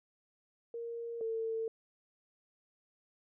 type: tone pair in turn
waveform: sine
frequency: 466.2 / 449.6 Hz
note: A#4 / A4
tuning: 0 / +37 cents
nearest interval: minor second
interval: 63 cents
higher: first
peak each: -38 / -33 dBFS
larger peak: second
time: 0.74-1.21 / 1.21-1.68 s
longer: neither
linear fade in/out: 2 ms
effects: none